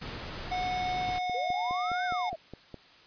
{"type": "noise", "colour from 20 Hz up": "pink", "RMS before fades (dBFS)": -39, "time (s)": [0.01, 1.19], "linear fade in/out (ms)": 10}
{"type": "tone with pitch glide", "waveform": "square", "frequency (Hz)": [732, 723.2], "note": ["F#5", "F#5"], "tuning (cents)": [-19, -40], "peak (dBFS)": -30, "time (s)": [0.51, 2.3], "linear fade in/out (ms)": 10, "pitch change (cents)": -21, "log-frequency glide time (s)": [0.97, 1.55]}
{"type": "click train", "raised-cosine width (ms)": 2, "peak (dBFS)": -28, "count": 9, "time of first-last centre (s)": [1.09, 2.743], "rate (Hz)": 4.84}
{"type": "linear two-way sweep", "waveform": "sine", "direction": "up then down", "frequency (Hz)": [460, 1568, 607], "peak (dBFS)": -34, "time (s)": [1.34, 2.36], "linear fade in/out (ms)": 10, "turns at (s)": 2.05}
{"effects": ["white hiss -56 dBFS RMS until 3.06 s", "resampled to 11025 Hz"]}